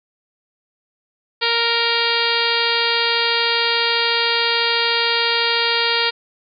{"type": "harmonic tone", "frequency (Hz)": 466.2, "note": "A#4", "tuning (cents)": 0, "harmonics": [1, 2, 3, 4, 5, 6, 7, 8, 9, 10], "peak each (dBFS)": [-25, -25, -25, -25, -25, -25, -25, -25, -25, -25], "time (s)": [1.41, 6.11], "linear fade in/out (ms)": 20, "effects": []}